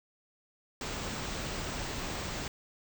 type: band-stop noise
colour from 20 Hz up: pink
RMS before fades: -37 dBFS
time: 0.81-2.48 s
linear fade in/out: 2 ms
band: 8300 to 16000 Hz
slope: 96 dB/octave
effects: none